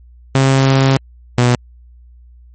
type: tone pair in turn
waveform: sawtooth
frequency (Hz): 134.4 / 122.55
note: C3 / B2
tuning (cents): +47 / -13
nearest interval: major second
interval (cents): 160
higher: first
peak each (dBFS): -5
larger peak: neither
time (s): 0.35-0.97 / 1.38-1.55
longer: first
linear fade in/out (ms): 0
effects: added 60 Hz sine -39 dBFS peak until 2.54 s + MP3 32 kbps